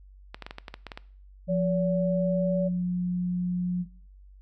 clicks, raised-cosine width 0.3 ms, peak -21 dBFS, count 10, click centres 0.345 / 0.423 / 0.465 / 0.509 / 0.584 / 0.682 / 0.741 / 0.867 / 0.918 / 0.975 s
sine tone with pitch glide, 175.3 to 178.88 Hz, F3 to F3, +7 to +42 cents, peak -24 dBFS, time 1.47-3.86 s, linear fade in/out 50 ms, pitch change +35 cents, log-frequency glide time 1.87-2.87 s
sine tone, 571 Hz, D5, 49 cents flat, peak -26 dBFS, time 1.48-2.69 s, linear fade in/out 20 ms
effects noise-tail reverb RT60 0.5 s tail -20 dB re dry + added 48 Hz sine -48 dBFS peak until 4.41 s

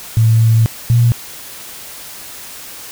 sine tone pair in turn, 112.7 / 118.57 Hz, A2 / A#2, +42 / +30 cents, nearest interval minor second, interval 88 cents, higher second, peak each -7 dBFS, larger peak neither, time 0.17-0.66 / 0.9-1.12 s, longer first, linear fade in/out 0 ms, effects white hiss -32 dBFS RMS until 2.91 s

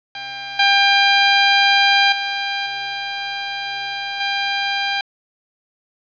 10% pulse tone with level steps, 797 Hz, G5, 28 cents sharp, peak -19 / -3 / -12 / -15 / -10 dBFS, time 0.15-5.01 s, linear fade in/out 2 ms, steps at 0.59 / 2.12 / 2.66 / 4.2 s, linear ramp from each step 5 ms, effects resampled to 11025 Hz + 7-bit

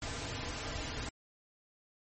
pink noise with comb filter, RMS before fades -39 dBFS, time 0.02-1.09 s, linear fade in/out 2 ms, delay 5.4 ms, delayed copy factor -0.6, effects MP3 32 kbps

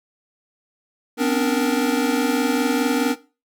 square tone cluster, 249.9 / 269.4 / 294.2 / 468.7 Hz, B3 / C#4 / D4 / A#4, +21 / -49 / +3 / +9 cents, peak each -24 dBFS, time 1.17-3.16 s, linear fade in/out 50 ms, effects noise-tail reverb RT60 0.3 s tail -17 dB re dry

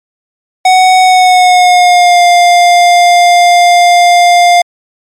square tone with pitch glide, 744 to 702.2 Hz, F#5 to F5, +9 to +9 cents, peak -3 dBFS, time 0.65-4.62 s, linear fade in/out 5 ms, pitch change -100 cents, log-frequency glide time 1.01-2.23 s, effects low-pass 8000 Hz 12 dB/octave + MP3 96 kbps

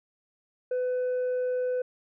triangle tone with tanh clipping, 502 Hz, B4, 28 cents sharp, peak -26 dBFS, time 0.71-1.82 s, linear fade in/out 5 ms, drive 7 dB, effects none

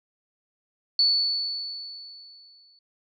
sine tone with exponential decay, 4454 Hz, C#8, 7 cents sharp, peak -16 dBFS, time 0.99-2.79 s, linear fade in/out 2 ms, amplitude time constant 390 ms, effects none

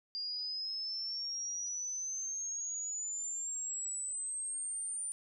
sine exponential sweep, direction up, 4791 to 9200 Hz, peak -36 dBFS, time 0.15-5.12 s, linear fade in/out 0 ms, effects none

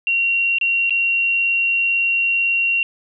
sine tone with dropouts, 2749 Hz, F7, 28 cents flat, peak -15 dBFS, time 0.07-2.83 s, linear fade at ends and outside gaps 1 ms, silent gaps 0.585-0.612 / 0.896-0.906 s, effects none

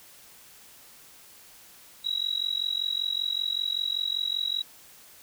sine tone with amplitude modulation, 3871 Hz, B7, 35 cents flat, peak -22 dBFS, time 2.04-4.63 s, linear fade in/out 20 ms, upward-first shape sine, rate 45.2 Hz, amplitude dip 95%, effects white hiss -52 dBFS RMS until 5.22 s

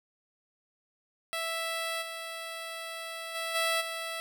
10% pulse tone with level steps, 659.3 Hz, E5, in tune, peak -23 / -29 / -24 / -18 / -26 dBFS, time 1.33-4.2 s, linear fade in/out 0 ms, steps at 2.01 / 3.34 / 3.54 / 3.8 s, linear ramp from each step 20 ms, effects none

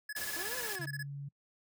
square tone bursts, 1700 Hz, G#6, 40 cents sharp, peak -38 dBFS, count 16, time 0.09-1.029 s, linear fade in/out 5 ms, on 39 ms, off 21 ms
white noise, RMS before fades -40 dBFS, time 0.16-0.76 s, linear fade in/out 5 ms
sawtooth linear two-way sweep, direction up then down, 310.4 to 520 to 310.4 Hz, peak -39 dBFS, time 0.36-0.86 s, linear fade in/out 5 ms, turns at 0.56 s
sine tone, 141.1 Hz, C#3, 31 cents sharp, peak -39 dBFS, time 0.79-1.29 s, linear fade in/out 10 ms
effects noise-tail reverb RT60 0.1 s tail -26 dB re dry

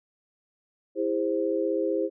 sine chord, E augmented, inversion none, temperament equal with one note detuned, 329.6 / 405.1 / 523.3 Hz, E4 / G#4 / B#4, 0 / -43 / 0 cents, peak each -28 dBFS, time 0.95-2.1 s, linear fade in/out 50 ms, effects none

